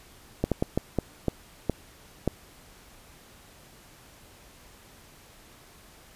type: slowing click train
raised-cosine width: 2 ms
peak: -10 dBFS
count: 8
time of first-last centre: 0.44-2.277 s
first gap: 77 ms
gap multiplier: 1.4
effects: pink hiss -53 dBFS RMS until 6.15 s + resampled to 32000 Hz